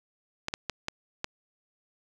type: clicks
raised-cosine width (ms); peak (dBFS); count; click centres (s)
0.2; -13; 5; 0.484 / 0.539 / 0.697 / 0.884 / 1.244
effects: none